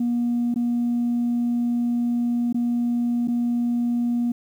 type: tone with dropouts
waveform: sine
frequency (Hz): 239.2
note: A#3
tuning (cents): +45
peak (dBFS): -18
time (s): 0-4.32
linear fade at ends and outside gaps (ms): 5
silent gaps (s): 0.542-0.559 / 2.527-2.544 / 3.275-3.282
effects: tanh soft clip ceiling -17 dBFS + 9-bit